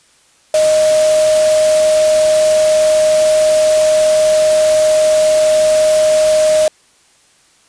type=tone in noise; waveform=sine; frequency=620 Hz; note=D#5; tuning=6 cents flat; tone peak=-8 dBFS; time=0.54-6.68 s; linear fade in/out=2 ms; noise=white; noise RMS=-21 dBFS; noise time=0.54-6.68 s; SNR=+10 dB; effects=white hiss -51 dBFS RMS until 7.68 s + resampled to 22050 Hz